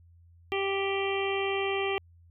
harmonic tone, 392 Hz, G4, in tune, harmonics 1 / 2 / 3 / 5 / 6 / 7 / 8, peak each -29 / -35 / -38 / -39 / -36 / -38 / -39 dBFS, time 0.52-1.98 s, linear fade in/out 0 ms, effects added 85 Hz sine -54 dBFS peak until 2.3 s

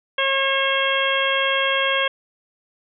harmonic tone, 542 Hz, C#5, 39 cents flat, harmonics 1 / 2 / 3 / 4 / 5 / 6, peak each -24 / -25 / -24 / -26 / -26 / -24 dBFS, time 0.18-2.08 s, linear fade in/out 5 ms, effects none

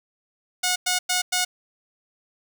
5% pulse tone bursts, 727 Hz, F#5, 31 cents flat, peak -9 dBFS, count 4, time 0.63-1.45 s, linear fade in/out 10 ms, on 130 ms, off 100 ms, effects none

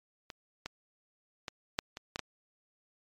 clicks, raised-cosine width 0.2 ms, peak -24 / -20 / -20 / -11 / -24 / -16 / -17 dBFS, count 7, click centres 0.302 / 0.66 / 1.482 / 1.789 / 1.971 / 2.159 / 2.193 s, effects MP3 64 kbps

